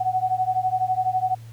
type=beating tone pair; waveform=sine; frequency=740 / 752 Hz; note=F#5 / F#5; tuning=0 / +28 cents; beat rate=12 Hz; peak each=-23 / -23 dBFS; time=0-1.35 s; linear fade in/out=10 ms; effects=added 114 Hz sine -38 dBFS peak until 1.52 s + pink hiss -54 dBFS RMS until 1.52 s